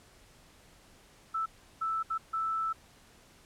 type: tone bursts at uneven times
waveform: sine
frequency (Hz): 1318.5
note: E6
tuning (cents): 0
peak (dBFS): -29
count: 4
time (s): 1.34-1.46 / 1.81-2.03 / 2.1-2.18 / 2.33-2.73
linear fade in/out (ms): 10
effects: pink hiss -59 dBFS RMS until 3.45 s + low-pass 11000 Hz 12 dB/octave